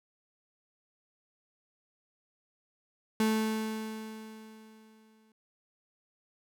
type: tone with exponential decay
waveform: 35% pulse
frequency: 218.8 Hz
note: A3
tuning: 9 cents flat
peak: -22 dBFS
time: 3.2-5.32 s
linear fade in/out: 2 ms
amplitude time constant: 460 ms
effects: none